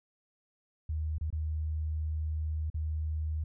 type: tone with dropouts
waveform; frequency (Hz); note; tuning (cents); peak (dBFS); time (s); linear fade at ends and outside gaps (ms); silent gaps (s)
sine; 77.78; D#2; 0; -30; 0.89-3.44; 5; 1.183-1.21 / 1.304-1.326 / 2.701-2.743
effects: none